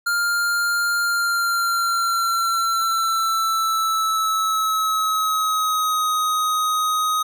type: tone with pitch glide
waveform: square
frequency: 1400 to 1254.5 Hz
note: F6 to D#6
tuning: +4 to +14 cents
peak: -19 dBFS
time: 0.06-7.23 s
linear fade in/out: 10 ms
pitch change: -190 cents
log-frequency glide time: 1.01-6.08 s
effects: none